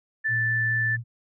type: tone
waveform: sine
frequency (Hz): 1760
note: A6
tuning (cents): 0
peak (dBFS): -22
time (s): 0.24-0.97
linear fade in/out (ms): 20
type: tone with vibrato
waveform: sine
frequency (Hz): 116.54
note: A#2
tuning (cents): 0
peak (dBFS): -28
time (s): 0.28-1.04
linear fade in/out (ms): 50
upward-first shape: square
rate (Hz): 4.7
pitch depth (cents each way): 11
effects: none